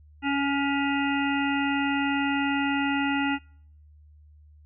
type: harmonic tone with a mistuned harmonic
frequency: 279.6 Hz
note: C#4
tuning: 15 cents sharp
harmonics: 1 / 3 / 5 / 7 / 9 / 10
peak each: -25 / -30 / -32 / -33 / -35 / -35 dBFS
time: 0.22-3.39 s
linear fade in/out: 50 ms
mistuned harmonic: 5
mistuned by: +17 cents
effects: noise-tail reverb RT60 0.6 s tail -26 dB re dry + added 75 Hz sine -50 dBFS peak until 4.65 s